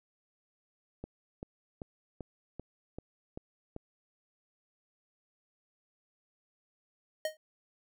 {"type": "click train", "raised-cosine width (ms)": 2, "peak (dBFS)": -27, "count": 8, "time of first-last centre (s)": [1.04, 3.764], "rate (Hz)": 2.57}
{"type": "tone with exponential decay", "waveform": "square", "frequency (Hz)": 622.3, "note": "D#5", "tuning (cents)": 0, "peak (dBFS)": -28, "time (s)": [7.25, 7.37], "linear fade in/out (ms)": 2, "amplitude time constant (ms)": 26}
{"effects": []}